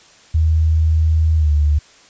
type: tone with pitch glide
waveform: sine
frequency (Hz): 79.5 to 74.18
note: D#2 to D2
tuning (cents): +38 to +18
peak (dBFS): -11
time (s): 0.34-1.79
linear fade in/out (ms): 10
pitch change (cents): -120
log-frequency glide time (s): 1.37-1.5
effects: white hiss -47 dBFS RMS until 2.09 s + resampled to 16000 Hz